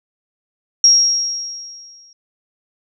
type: tone with exponential decay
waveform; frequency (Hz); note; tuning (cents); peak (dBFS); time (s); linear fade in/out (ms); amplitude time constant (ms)
sine; 5600; F8; +4; -5; 0.84-2.13; 2; 280
effects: none